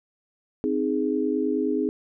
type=chord; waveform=sine; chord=Ab major; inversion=first; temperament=equal; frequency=261.6 / 311.1 / 415.3 Hz; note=C4 / Eb4 / Ab4; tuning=0 / 0 / 0 cents; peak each=-26 dBFS; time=0.64-1.89 s; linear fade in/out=0 ms; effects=none